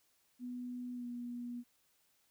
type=tone with pitch glide; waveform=sine; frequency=246.9 to 241.7 Hz; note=B3 to B3; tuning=0 to -37 cents; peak=-40 dBFS; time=0.39-1.64 s; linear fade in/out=50 ms; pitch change=-37 cents; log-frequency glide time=0.94-1.06 s; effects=white hiss -74 dBFS RMS until 2.3 s